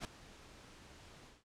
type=noise with ADSR envelope; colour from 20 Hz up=pink; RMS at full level=-39 dBFS; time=0-1.44 s; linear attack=48 ms; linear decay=4 ms; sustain=-18 dB; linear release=180 ms; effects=low-pass 7000 Hz 12 dB/octave